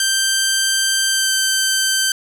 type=tone with pitch glide; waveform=10% pulse; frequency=1568 to 1553.6 Hz; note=G6 to G6; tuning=0 to -16 cents; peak=-6 dBFS; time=0-2.12 s; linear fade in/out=2 ms; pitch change=-16 cents; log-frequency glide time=1.1-1.31 s; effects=none